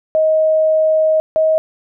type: tone pair in turn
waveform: sine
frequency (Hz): 629 / 632.5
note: D#5 / D#5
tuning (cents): +19 / +28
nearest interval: unison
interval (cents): 9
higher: second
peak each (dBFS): -10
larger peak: neither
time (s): 0.15-1.2 / 1.36-1.58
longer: first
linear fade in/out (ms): 0
effects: none